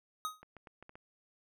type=tone with exponential decay; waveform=square; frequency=1255 Hz; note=D#6; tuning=15 cents sharp; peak=-32 dBFS; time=0.25-0.42 s; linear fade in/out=0 ms; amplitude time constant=35 ms
type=clicks; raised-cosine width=0.5 ms; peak=-36 dBFS; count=6; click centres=0.43 / 0.567 / 0.672 / 0.826 / 0.894 / 0.955 s
effects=none